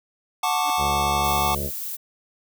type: chord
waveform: square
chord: D major seventh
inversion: first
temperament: just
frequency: 734.2 / 881 / 1101.2 / 1174.7 Hz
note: F#5 / A5 / C#6 / D6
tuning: -14 / +2 / -12 / 0 cents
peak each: -26 / -26 / -29 / -27 dBFS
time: 0.43-1.55 s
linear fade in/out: 5 ms
type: tone with exponential growth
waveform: 35% pulse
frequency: 293.7 Hz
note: D4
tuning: in tune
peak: -31 dBFS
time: 0.58-0.7 s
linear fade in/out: 0 ms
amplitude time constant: 24 ms
type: harmonic tone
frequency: 70.7 Hz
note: C#2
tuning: 35 cents sharp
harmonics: 1 / 2 / 3 / 5 / 6 / 7 / 8 / 9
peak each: -30 / -33 / -35 / -37 / -38 / -38 / -39 / -40 dBFS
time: 0.77-1.71 s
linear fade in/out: 50 ms
type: noise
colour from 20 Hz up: violet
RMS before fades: -31 dBFS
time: 1.23-1.97 s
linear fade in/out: 20 ms
effects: none